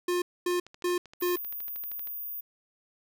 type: tone bursts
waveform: square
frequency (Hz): 355.1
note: F4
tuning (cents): +29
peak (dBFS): -26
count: 4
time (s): 0.08-1.36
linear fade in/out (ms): 5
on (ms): 140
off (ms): 240
type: click train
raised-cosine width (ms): 0.2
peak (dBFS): -31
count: 21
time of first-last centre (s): 0.51-2.072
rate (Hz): 12.8
type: tone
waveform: sine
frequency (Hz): 14917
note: A#9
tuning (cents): 0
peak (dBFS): -34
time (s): 1.2-2.41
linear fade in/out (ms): 10
effects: none